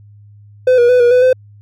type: tone with pitch steps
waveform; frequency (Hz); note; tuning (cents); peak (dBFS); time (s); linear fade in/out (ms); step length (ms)
triangle; 508 / 480.1 / 499 / 480.2 / 500 / 512; B4 / B4 / B4 / B4 / B4 / C5; +49 / -49 / +18 / -49 / +21 / -38; -4; 0.67-1.33; 5; 110
effects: added 103 Hz sine -38 dBFS peak until 1.61 s + MP3 64 kbps